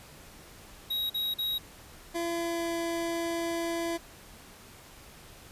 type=tone bursts; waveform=square; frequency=3812 Hz; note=A#7; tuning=38 cents sharp; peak=-29 dBFS; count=3; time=0.9-1.584 s; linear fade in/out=10 ms; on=200 ms; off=42 ms
type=tone with pitch glide; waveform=25% pulse; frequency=339.1 to 336.2 Hz; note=E4 to E4; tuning=+49 to +34 cents; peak=-26 dBFS; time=2.14-3.98 s; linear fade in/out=20 ms; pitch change=-15 cents; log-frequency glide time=2.24-2.74 s
effects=pink hiss -51 dBFS RMS until 5.51 s + resampled to 32000 Hz